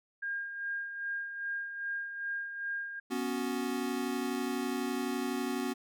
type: tone with tremolo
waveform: sine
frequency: 1614 Hz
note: G#6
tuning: 50 cents flat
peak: -32 dBFS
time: 0.22-3 s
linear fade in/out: 10 ms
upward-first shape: sine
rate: 2.5 Hz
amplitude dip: 55%
type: chord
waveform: square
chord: B suspended second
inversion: none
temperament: equal with one note detuned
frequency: 245.2 / 277.2 / 370 Hz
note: B3 / C#4 / F#4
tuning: -12 / 0 / 0 cents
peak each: -36 / -37 / -38 dBFS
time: 3.1-5.74 s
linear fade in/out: 20 ms
effects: none